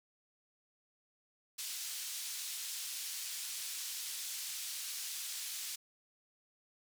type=band-pass noise; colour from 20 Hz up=pink; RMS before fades=-42 dBFS; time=1.58-5.76 s; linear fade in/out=10 ms; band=4000 to 14000 Hz; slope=12 dB/octave; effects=none